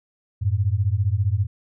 sine beating tone pair, 92.5 / 107.5 Hz, F#2 / A2, 0 / -40 cents, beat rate 15 Hz, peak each -21 dBFS, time 0.41-1.47 s, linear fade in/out 20 ms, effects none

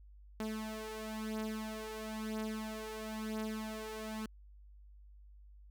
sawtooth beating tone pair, 217.2 / 218.2 Hz, A3 / A3, -22 / -14 cents, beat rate 1 Hz, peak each -39 / -37 dBFS, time 0.4-4.26 s, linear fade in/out 2 ms, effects added 50 Hz sine -54 dBFS peak until 5.7 s

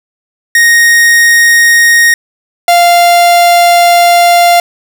45% pulse tone pair in turn, 1864.7 / 695.5 Hz, A#6 / F5, 0 / -7 cents, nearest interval octave + perfect fourth, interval 1707 cents, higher first, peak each -3 dBFS, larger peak neither, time 0.55-2.14 / 2.68-4.6 s, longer second, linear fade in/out 2 ms, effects none

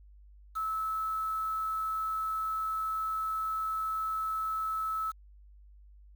sine tone with quantisation, 1303 Hz, E6, 20 cents flat, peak -30 dBFS, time 0.55-5.12 s, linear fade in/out 20 ms, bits 8, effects added 50 Hz sine -52 dBFS peak until 6.15 s

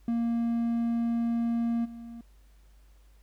triangle tone with level steps, 233.1 Hz, A#3, in tune, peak -23 / -38 dBFS, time 0.08-2.21 s, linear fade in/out 2 ms, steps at 1.84 s, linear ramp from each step 20 ms, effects added 50 Hz sine -54 dBFS peak until 3.22 s + pink hiss -68 dBFS RMS until 3.22 s

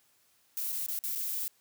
violet noise with dropouts, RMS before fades -34 dBFS, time 0.57-1.48 s, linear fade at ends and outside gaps 0 ms, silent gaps 0.722-0.727 / 0.863-0.885 / 0.989-1.038 / 1.151-1.157 s, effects white hiss -68 dBFS RMS until 1.6 s + high-pass 60 Hz 12 dB/octave

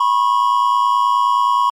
triangle tone pair together, 979.5 / 1089 Hz, B5 / C#6, -15 / -31 cents, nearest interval major second, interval 184 cents, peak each -13 dBFS, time 0-1.7 s, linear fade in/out 5 ms, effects MP3 64 kbps

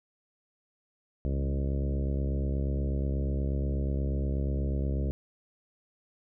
harmonic tone with a mistuned harmonic, 68.3 Hz, C#2, 25 cents flat, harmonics 1 / 2 / 3 / 4 / 5 / 6 / 7 / 8 / 9, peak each -28 / -34 / -38 / -40 / -42 / -44 / -45 / -46 / -47 dBFS, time 1.25-5.11 s, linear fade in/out 0 ms, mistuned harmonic 2, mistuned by +28 cents, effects none

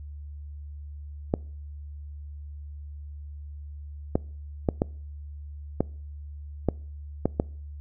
clicks, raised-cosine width 2 ms, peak -8 dBFS, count 8, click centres 1.339 / 4.155 / 4.688 / 4.819 / 5.806 / 6.687 / 7.256 / 7.399 s, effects noise-tail reverb RT60 0.5 s tail -25 dB re dry + added 73 Hz sine -37 dBFS peak until 7.8 s

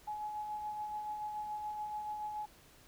sine tone with tremolo, 845 Hz, G#5, 30 cents sharp, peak -36 dBFS, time 0.07-2.46 s, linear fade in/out 10 ms, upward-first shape sine, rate 7 Hz, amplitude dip 35%, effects pink hiss -61 dBFS RMS until 2.87 s

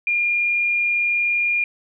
sine tone with frequency modulation, 2413 Hz, D7, 46 cents sharp, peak -17 dBFS, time 0.07-1.64 s, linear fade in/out 2 ms, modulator 38.6 Hz, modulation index 0.33, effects none

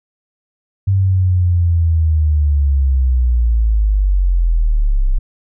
sine linear sweep, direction down, 98 to 31 Hz, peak -10 dBFS, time 0.87-5.19 s, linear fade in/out 10 ms, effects none

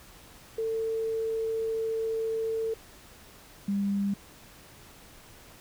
sine tone pair in turn, 447.6 / 199.73 Hz, A4 / G3, +30 / +33 cents, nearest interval octave + major second, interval 1397 cents, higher first, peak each -27 / -25 dBFS, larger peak second, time 0.58-2.74 / 3.68-4.14 s, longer first, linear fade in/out 5 ms, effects pink hiss -52 dBFS RMS until 5.6 s

